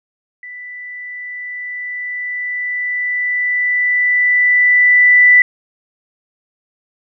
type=tone with level ramp; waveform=sine; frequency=1980 Hz; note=B6; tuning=4 cents sharp; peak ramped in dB=-29 to -4 dBFS; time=0.43-5.42 s; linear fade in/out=2 ms; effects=none